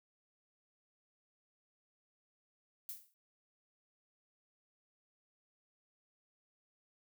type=noise with exponential decay; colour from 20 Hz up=violet; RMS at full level=-41 dBFS; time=2.89-3.14 s; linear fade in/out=0 ms; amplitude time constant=53 ms; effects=none